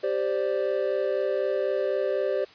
triangle chord, G suspended fourth, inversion none, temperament equal, 392 / 523.3 / 587.3 Hz, G4 / C5 / D5, 0 / 0 / 0 cents, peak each -26 / -26 / -26 dBFS, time 0.03-2.45 s, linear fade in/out 10 ms, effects white hiss -51 dBFS RMS until 2.54 s + resampled to 11025 Hz

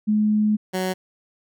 sine / 15% pulse tone pair in turn, 212.3 / 185.93 Hz, G#3 / F#3, +38 / +9 cents, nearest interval major second, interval 229 cents, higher first, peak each -16 dBFS, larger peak neither, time 0.07-0.57 / 0.73-0.94 s, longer first, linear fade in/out 20 ms, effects none

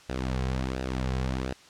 sawtooth tone with flanger, 64.5 Hz, C2, 24 cents flat, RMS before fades -30 dBFS, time 0.09-1.53 s, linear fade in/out 5 ms, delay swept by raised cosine 0.9 to 3.4 ms, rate 1.4 Hz, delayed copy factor -0.6, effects white hiss -53 dBFS RMS until 1.69 s + low-pass 6000 Hz 12 dB/octave

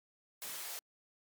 white high-pass noise, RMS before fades -43 dBFS, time 0.42-0.79 s, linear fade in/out 0 ms, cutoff 390 Hz, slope 24 dB/octave
brown noise with exponential decay, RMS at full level -48 dBFS, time 0.44-0.83 s, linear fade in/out 5 ms, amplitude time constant 83 ms
effects high-pass 200 Hz 12 dB/octave + MP3 96 kbps

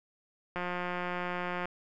click train, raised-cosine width 0.5 ms, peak -20 dBFS, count 196, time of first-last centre 0.56-1.656 s, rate 178 Hz, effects none

